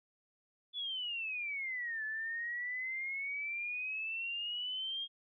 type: exponential two-way sweep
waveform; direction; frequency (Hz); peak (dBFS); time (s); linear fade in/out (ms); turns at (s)
sine; down then up; 3471 to 1727 to 3253; -36; 0.73-5.08; 50; 2.04
effects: none